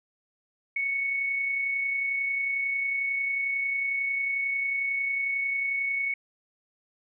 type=tone with amplitude modulation; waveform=sine; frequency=2217 Hz; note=C#7; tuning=in tune; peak=-24 dBFS; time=0.76-6.14 s; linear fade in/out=5 ms; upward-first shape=sine; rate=31.1 Hz; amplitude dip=30%; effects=none